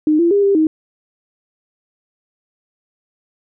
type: tone with pitch steps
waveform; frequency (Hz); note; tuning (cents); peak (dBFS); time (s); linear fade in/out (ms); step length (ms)
sine; 306.4 / 340.3 / 403.6 / 397.4 / 314.1; D#4 / F4 / G#4 / G4 / D#4; -27 / -45 / -49 / +24 / +16; -10; 0.07-0.67; 2; 120
effects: none